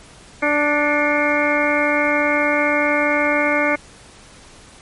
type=harmonic tone with a mistuned harmonic; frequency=293.7 Hz; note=D4; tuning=in tune; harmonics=1 / 2 / 3 / 4 / 5 / 6 / 7 / 8; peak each=-22 / -20 / -26 / -25 / -24 / -27 / -20 / -29 dBFS; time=0.42-3.76 s; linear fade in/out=10 ms; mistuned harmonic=7; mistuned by=+75 cents; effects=pink hiss -44 dBFS RMS until 4.81 s + MP3 48 kbps